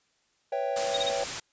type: chord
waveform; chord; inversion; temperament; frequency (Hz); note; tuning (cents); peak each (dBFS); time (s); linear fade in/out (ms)
triangle; C# half-diminished seventh; third; equal; 493.9 / 554.4 / 659.3 / 784; B4 / C#5 / E5 / G5; 0 / 0 / 0 / 0; -33 / -28 / -34 / -31; 0.52-1.24; 5
type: noise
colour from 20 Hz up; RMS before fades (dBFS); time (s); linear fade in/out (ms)
white; -33; 0.76-1.4; 5
type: tone bursts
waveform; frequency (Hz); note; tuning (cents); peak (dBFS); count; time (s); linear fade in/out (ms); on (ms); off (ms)
sine; 3729; A#7; 0; -26; 3; 0.94-1.093; 5; 29; 33
effects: white hiss -70 dBFS RMS until 1.52 s + resampled to 16000 Hz